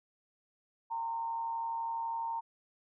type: tone with amplitude modulation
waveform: sine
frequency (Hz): 918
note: A#5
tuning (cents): -27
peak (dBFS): -31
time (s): 0.9-2.41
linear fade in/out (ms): 20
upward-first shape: sine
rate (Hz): 132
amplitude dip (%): 45
effects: none